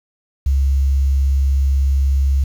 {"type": "tone with quantisation", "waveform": "sine", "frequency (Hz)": 68.2, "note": "C#2", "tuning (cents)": -28, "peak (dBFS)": -12, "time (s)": [0.46, 2.44], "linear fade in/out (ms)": 5, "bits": 7, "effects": []}